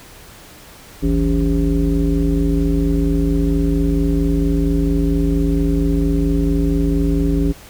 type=tone with frequency modulation; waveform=sine; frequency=164.81 Hz; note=E3; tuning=in tune; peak=-13 dBFS; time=1.02-7.53 s; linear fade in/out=20 ms; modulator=118 Hz; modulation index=1.6; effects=pink hiss -41 dBFS RMS until 7.69 s